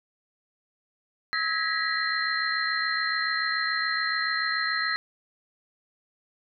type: tone cluster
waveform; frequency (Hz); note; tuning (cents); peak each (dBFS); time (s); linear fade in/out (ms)
sine; 1292 / 1657 / 1900 / 1967 / 4149; E6 / G#6 / A#6 / B6 / C8; -35 / -4 / +33 / -7 / -15; -31; 1.33-4.96; 0
effects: none